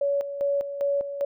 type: tone with tremolo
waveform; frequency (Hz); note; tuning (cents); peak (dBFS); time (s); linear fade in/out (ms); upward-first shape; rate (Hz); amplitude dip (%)
sine; 564; C#5; +30; -21; 0.01-1.25; 5; square; 2.5; 65
effects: none